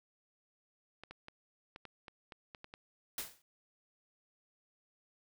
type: clicks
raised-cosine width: 0.3 ms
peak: -32 dBFS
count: 10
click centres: 1.036 / 1.11 / 1.284 / 1.761 / 1.853 / 2.082 / 2.322 / 2.548 / 2.644 / 2.739 s
type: noise with exponential decay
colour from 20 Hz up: white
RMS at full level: -36 dBFS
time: 3.18-3.42 s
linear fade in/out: 2 ms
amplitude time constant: 51 ms
effects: none